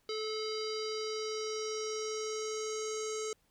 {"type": "tone with low-pass filter sweep", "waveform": "square", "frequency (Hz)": 433.7, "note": "A4", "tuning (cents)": -25, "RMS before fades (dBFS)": -37, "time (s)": [0.09, 3.33], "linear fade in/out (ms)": 2, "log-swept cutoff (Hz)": [4500, 6900], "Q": 6, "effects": ["pink hiss -73 dBFS RMS until 3.5 s"]}